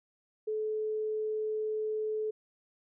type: tone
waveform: sine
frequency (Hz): 431.6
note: A4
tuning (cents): -33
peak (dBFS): -30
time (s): 0.47-2.31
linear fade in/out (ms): 10
effects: none